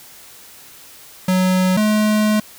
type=tone pair in turn; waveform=square; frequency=185 / 213.1 Hz; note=F#3 / G#3; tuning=0 / +45 cents; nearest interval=major second; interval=245 cents; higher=second; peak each=-14 dBFS; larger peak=neither; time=1.28-1.77 / 1.77-2.4 s; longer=second; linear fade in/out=5 ms; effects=white hiss -42 dBFS RMS until 2.58 s